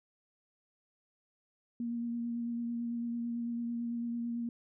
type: tone with vibrato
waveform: sine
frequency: 235.5 Hz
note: A#3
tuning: 18 cents sharp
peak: -33 dBFS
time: 1.8-4.49 s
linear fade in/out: 2 ms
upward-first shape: sine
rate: 9 Hz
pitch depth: 16 cents each way
effects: none